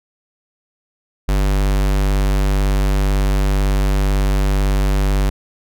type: tone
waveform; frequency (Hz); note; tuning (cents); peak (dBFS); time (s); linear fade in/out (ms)
square; 49; G1; 0; -14; 1.28-5.3; 10
effects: none